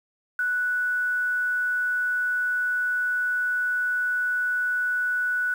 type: tone with quantisation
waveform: sine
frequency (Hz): 1480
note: F#6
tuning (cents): 0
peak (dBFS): -22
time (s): 0.39-5.54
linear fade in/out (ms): 2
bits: 8
effects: none